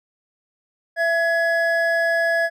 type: tone pair together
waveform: triangle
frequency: 668 / 1683.3 Hz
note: E5 / G#6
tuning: +23 / +23 cents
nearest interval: octave + major third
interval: 1600 cents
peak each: -18 dBFS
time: 0.96-2.5 s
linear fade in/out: 50 ms
effects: none